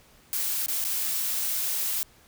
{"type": "noise with dropouts", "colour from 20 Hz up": "blue", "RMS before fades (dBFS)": -28, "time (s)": [0.33, 2.03], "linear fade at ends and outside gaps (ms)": 0, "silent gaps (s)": [[0.661, 0.683], [0.841, 0.849]], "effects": ["pink hiss -57 dBFS RMS until 2.27 s"]}